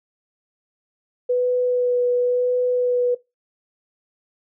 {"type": "tone with vibrato", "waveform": "sine", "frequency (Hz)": 493.9, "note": "B4", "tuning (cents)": 0, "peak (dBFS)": -16, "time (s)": [1.29, 3.15], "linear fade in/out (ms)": 10, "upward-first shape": "sine", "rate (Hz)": 0.95, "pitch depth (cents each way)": 12, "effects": ["noise-tail reverb RT60 0.2 s tail -18 dB re dry"]}